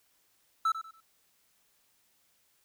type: tone with echo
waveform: triangle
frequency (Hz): 1318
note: E6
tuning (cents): -1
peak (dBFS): -22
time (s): 0.65-0.72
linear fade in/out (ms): 5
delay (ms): 95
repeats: 3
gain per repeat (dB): -11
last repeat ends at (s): 1.005
effects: white hiss -70 dBFS RMS until 2.64 s